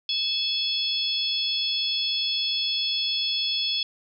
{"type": "harmonic tone with a mistuned harmonic", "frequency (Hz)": 870, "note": "A5", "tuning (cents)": -20, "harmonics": [3, 4, 5, 6], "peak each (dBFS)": [-35, -25, -31, -31], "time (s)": [0.09, 3.83], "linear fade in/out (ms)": 2, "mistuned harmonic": 4, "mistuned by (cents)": -54, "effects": []}